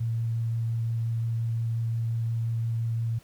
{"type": "tone with vibrato", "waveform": "sine", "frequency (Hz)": 114.8, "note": "A#2", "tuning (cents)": -26, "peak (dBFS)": -25, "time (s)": [0, 3.19], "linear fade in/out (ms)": 10, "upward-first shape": "sine", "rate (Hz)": 5.7, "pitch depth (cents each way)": 8, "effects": ["pink hiss -58 dBFS RMS until 3.23 s"]}